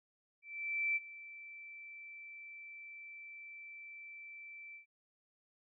sine tone with ADSR envelope, 2331 Hz, D7, 14 cents flat, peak -30 dBFS, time 0.42-4.86 s, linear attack 540 ms, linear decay 29 ms, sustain -18 dB, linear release 110 ms, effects none

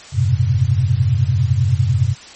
sine tone cluster, 91 / 104.6 / 122.5 / 132.5 Hz, F#2 / G#2 / B2 / C3, -28 / +13 / -14 / +22 cents, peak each -18 dBFS, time 0.12-2.15 s, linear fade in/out 50 ms, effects white hiss -38 dBFS RMS until 2.35 s + MP3 32 kbps

